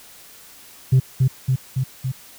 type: tone with echo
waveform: sine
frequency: 130.3 Hz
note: C3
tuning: 7 cents flat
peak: -8 dBFS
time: 0.92-1 s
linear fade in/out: 10 ms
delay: 280 ms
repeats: 4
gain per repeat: -3 dB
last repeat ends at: 2.12 s
effects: tanh soft clip ceiling -9 dBFS + white hiss -45 dBFS RMS until 2.38 s

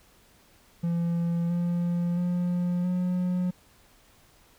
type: tone with pitch steps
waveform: triangle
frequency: 170.1 / 173.47 / 176.91 / 180.42 Hz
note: F3 / F3 / F3 / F#3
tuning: -45 / -11 / +23 / -43 cents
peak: -22 dBFS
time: 0.83-3.51 s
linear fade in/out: 10 ms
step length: 670 ms
effects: pink hiss -59 dBFS RMS until 4.58 s

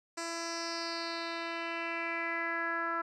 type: tone with low-pass filter sweep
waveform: 10% pulse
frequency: 334.4 Hz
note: E4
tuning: 25 cents sharp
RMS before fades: -36 dBFS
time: 0.17-3.02 s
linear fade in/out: 10 ms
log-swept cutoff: 7200 to 1400 Hz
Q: 4.1
effects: none

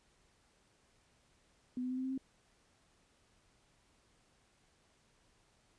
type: tone with pitch steps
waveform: sine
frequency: 250 / 253.1 / 256.1 / 259.3 / 262.4 / 265.6 Hz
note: B3 / B3 / C4 / C4 / C4 / C4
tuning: +21 / +43 / -37 / -15 / +5 / +26 cents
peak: -35 dBFS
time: 1.77-2.178 s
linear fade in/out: 2 ms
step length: 68 ms
effects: pink hiss -71 dBFS RMS until 5.78 s + resampled to 22050 Hz

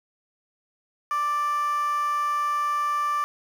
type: tone with high-pass filter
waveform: 15% pulse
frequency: 588 Hz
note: D5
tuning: 2 cents sharp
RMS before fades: -25 dBFS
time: 1.11-3.24 s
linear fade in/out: 0 ms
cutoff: 1200 Hz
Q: 9.5
effects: none

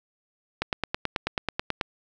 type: click train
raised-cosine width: 0.3 ms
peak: -9 dBFS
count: 12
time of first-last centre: 0.62-1.812 s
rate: 9.23 Hz
effects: none

